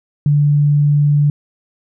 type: tone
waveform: sine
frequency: 146.1 Hz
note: D3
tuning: 9 cents flat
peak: -9 dBFS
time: 0.26-1.3 s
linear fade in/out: 2 ms
effects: none